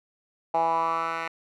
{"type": "tone with band-pass filter sweep", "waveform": "10% pulse", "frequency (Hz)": 164.7, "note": "E3", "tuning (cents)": -1, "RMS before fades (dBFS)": -26, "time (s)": [0.54, 1.28], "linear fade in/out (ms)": 5, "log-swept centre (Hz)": [780, 1700], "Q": 4.7, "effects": []}